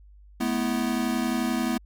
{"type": "chord", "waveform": "square", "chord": "A suspended second", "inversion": "none", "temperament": "equal with one note detuned", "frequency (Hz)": [215.5, 246.9, 329.6], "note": ["A3", "B3", "E4"], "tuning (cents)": [-36, 0, 0], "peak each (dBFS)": [-30, -27, -32], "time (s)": [0.4, 1.78], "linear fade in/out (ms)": 10, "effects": ["added 50 Hz sine -48 dBFS peak until 1.85 s"]}